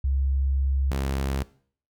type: tone pair in turn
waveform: sine / sawtooth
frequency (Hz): 67.7 / 67.7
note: C#2 / C#2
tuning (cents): -40 / -40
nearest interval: unison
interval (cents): 0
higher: neither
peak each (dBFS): -21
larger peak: neither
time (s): 0.04-0.91 / 0.91-1.43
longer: first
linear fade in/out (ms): 5
effects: noise-tail reverb RT60 0.5 s tail -19 dB re dry